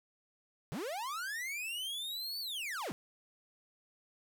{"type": "linear two-way sweep", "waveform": "45% pulse", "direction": "up then down", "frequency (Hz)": [118.8, 4578, 118.8], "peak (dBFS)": -37, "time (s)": [0.72, 2.92], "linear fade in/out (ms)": 0, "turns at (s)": 2.4, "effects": []}